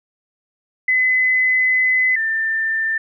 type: tone pair in turn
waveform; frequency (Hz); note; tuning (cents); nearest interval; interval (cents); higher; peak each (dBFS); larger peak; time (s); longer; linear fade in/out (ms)
sine; 2023 / 1787.2; B6 / A6; +41 / +27; major second; 214; first; -13 / -17; first; 0.88-2.16 / 2.16-2.98; first; 5
effects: none